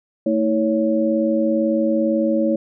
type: tone cluster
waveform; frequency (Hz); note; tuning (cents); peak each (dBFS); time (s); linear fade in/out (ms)
sine; 224 / 321.9 / 556; A3 / E4 / C#5; +31 / -41 / +5; -20; 0.26-2.56; 5
effects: none